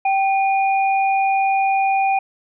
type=tone pair together; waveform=sine; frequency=778 / 2438 Hz; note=G5 / D#7; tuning=-13 / -36 cents; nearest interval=octave + minor sixth; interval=1977 cents; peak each=-15 / -24 dBFS; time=0.05-2.19 s; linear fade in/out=5 ms; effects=none